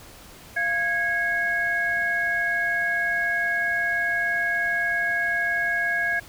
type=tone cluster; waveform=sine; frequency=690 / 1650 / 2183 Hz; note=F5 / G#6 / C#7; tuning=-21 / -12 / -27 cents; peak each=-31 / -22 / -31 dBFS; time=0.56-6.2 s; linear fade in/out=10 ms; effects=pink hiss -46 dBFS RMS until 6.28 s